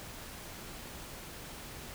silence, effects pink hiss -46 dBFS RMS until 1.94 s

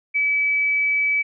sine tone, 2293 Hz, D7, 42 cents flat, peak -17 dBFS, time 0.14-1.23 s, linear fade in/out 20 ms, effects none

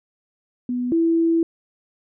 sine tone pair in turn, 246.9 / 331 Hz, B3 / E4, 0 / +7 cents, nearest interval perfect fourth, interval 507 cents, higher second, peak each -21 / -15 dBFS, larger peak second, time 0.69-0.92 / 0.92-1.43 s, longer second, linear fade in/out 2 ms, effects none

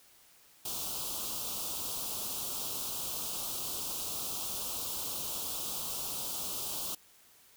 white band-stop noise, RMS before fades -37 dBFS, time 0.65-6.95 s, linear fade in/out 5 ms, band 1300 to 2800 Hz, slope 48 dB/octave, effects white hiss -61 dBFS RMS until 7.56 s

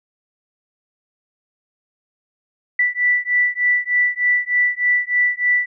sine beating tone pair, 1968 / 1971.3 Hz, B6 / B6, -7 / -4 cents, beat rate 3.3 Hz, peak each -18 dBFS, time 2.79-5.66 s, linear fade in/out 5 ms, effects none

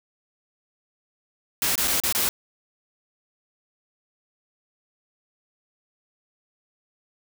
white noise with dropouts, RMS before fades -23 dBFS, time 1.62-2.29 s, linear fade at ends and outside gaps 1 ms, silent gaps 1.755-1.778 / 1.875-1.879 / 2.001-2.036 / 2.125-2.149 s, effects none

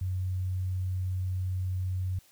sine tone, 92.5 Hz, F#2, in tune, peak -28 dBFS, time 0.01-2.19 s, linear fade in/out 5 ms, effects white hiss -61 dBFS RMS until 2.31 s

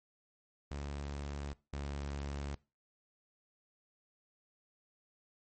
sawtooth tone pair in turn, 71.3 / 70.81 Hz, C#2 / C#2, +49 / +37 cents, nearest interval unison, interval 12 cents, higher first, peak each -35 / -34 dBFS, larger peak second, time 0.71-1.53 / 1.73-2.55 s, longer neither, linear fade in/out 0 ms, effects noise-tail reverb RT60 0.3 s tail -22 dB re dry + MP3 32 kbps

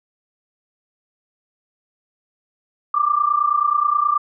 sine tone pair together, 1168 / 1197.4 Hz, D6 / D6, -10 / +33 cents, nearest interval unison, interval 43 cents, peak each -18 dBFS, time 2.94-4.18 s, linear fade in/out 5 ms, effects none

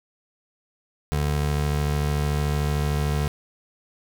square tone pair together, 73.42 / 146.83 Hz, D2 / D3, 0 / 0 cents, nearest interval octave, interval 1200 cents, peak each -25 dBFS, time 1.12-3.28 s, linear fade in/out 0 ms, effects none

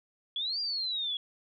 sine exponential two-way sweep, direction up then down, 3322 to 4835 to 3322 Hz, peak -30 dBFS, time 0.36-1.17 s, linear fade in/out 2 ms, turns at 0.6 s, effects none

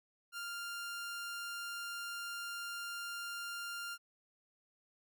sawtooth tone, 1396.9 Hz, F6, in tune, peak -37 dBFS, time 0.32-3.98 s, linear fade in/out 50 ms, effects none

